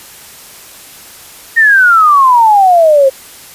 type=exponential sweep; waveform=sine; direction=down; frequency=1864.7 to 523.3 Hz; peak=-3 dBFS; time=1.56-3.1 s; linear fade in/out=20 ms; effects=white hiss -34 dBFS RMS until 3.54 s + resampled to 32000 Hz